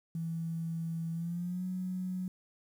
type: tone with pitch glide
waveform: sine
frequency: 164.81 to 183.93 Hz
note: E3 to F#3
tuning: 0 to -10 cents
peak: -33 dBFS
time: 0.15-2.28 s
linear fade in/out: 2 ms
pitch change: +190 cents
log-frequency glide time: 1.12-1.65 s
effects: 10-bit